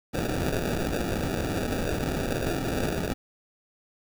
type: noise with sample-and-hold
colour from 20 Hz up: blue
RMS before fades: -28 dBFS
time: 0.13-3.14 s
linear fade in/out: 20 ms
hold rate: 1050 Hz
effects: none